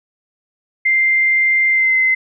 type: tone with pitch glide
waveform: sine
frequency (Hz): 2093 to 2058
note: C7 to C7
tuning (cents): 0 to -29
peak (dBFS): -11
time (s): 0.85-2.15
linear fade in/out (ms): 10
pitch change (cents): -29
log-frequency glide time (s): 1.69-1.97
effects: none